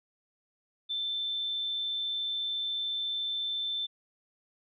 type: tone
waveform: sine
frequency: 3543 Hz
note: A7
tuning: 11 cents sharp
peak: -30 dBFS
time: 0.89-3.87 s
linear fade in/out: 20 ms
effects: none